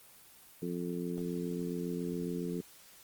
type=harmonic tone; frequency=87.31 Hz; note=F2; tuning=in tune; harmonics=2 / 3 / 4 / 5; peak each=-37 / -39 / -40 / -41 dBFS; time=0.62-2.61 s; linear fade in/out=5 ms; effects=white hiss -57 dBFS RMS until 3.03 s + Opus 24 kbps